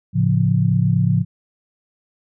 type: chord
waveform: sine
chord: A augmented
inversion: none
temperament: equal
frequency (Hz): 110 / 138.59 / 174.61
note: A2 / C#3 / E#3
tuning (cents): 0 / 0 / 0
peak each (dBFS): -18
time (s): 0.13-1.25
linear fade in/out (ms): 50
effects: none